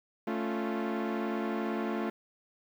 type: chord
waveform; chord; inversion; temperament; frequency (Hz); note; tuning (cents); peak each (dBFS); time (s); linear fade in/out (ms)
sawtooth; A augmented; none; equal; 220 / 277.2 / 349.2; A3 / C#4 / E#4; 0 / 0 / 0; -29 / -34 / -31; 0.27-2.1; 5
effects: low-pass 2000 Hz 12 dB/octave + 10-bit